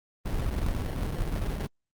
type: noise with sample-and-hold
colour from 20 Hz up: brown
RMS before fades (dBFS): -29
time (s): 0.25-1.67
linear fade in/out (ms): 10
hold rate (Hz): 1225
effects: Opus 24 kbps